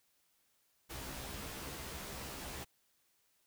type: noise with comb filter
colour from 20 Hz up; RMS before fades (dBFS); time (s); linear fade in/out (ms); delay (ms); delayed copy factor
pink; -45; 0.89-2.65; 20; 15; +0.95
effects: white hiss -75 dBFS RMS until 3.46 s